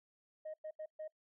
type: tone bursts at uneven times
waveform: sine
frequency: 622 Hz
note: D#5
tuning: 1 cent flat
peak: -40 dBFS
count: 4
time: 0.45-0.54 / 0.64-0.71 / 0.79-0.86 / 0.99-1.08 s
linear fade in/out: 10 ms
effects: noise-tail reverb RT60 0.1 s tail -25 dB re dry + tanh soft clip ceiling -39 dBFS